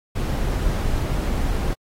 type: noise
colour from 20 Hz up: brown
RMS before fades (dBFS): -22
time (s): 0.15-1.74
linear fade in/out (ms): 10
effects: AAC 48 kbps